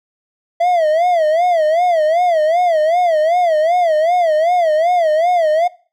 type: tone with vibrato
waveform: triangle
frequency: 664 Hz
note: E5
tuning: 12 cents sharp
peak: -9 dBFS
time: 0.6-5.68 s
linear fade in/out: 10 ms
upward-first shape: sine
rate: 2.6 Hz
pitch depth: 150 cents each way
effects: noise-tail reverb RT60 0.4 s tail -22 dB re dry